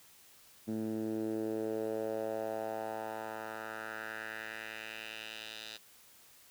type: tone with band-pass filter sweep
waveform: 10% pulse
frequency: 109.9 Hz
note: A2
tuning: 2 cents flat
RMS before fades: -39 dBFS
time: 0.67-5.78 s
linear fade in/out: 20 ms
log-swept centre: 240 to 3900 Hz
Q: 2.4
effects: white hiss -60 dBFS RMS until 6.5 s